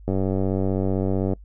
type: click train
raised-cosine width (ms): 2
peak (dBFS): -11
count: 121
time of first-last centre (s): 0.08-1.334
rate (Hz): 95.7
effects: noise-tail reverb RT60 0.1 s tail -24 dB re dry + added 50 Hz sine -41 dBFS peak until 1.44 s